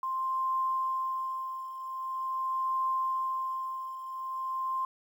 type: tone with tremolo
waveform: sine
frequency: 1049 Hz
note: C6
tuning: 4 cents sharp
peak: -26 dBFS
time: 0.03-4.85 s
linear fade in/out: 2 ms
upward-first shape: triangle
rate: 0.44 Hz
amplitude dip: 75%
effects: 10-bit